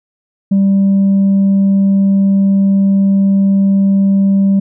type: tone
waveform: sine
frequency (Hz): 196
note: G3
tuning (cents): 0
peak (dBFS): -5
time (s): 0.51-4.6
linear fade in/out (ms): 10
effects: tanh soft clip ceiling -6 dBFS